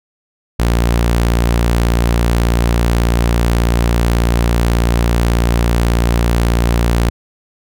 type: tone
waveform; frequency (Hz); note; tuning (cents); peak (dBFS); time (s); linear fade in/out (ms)
sawtooth; 58.27; A#1; 0; -7; 0.59-7.1; 10
effects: none